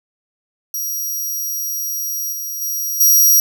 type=tone with level steps; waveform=10% pulse; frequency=5730 Hz; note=F8; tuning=44 cents sharp; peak=-15 / -18 / -14 / -3 dBFS; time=0.74-3.4 s; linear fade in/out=2 ms; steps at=2.32 / 2.61 / 3 s; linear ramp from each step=10 ms; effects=none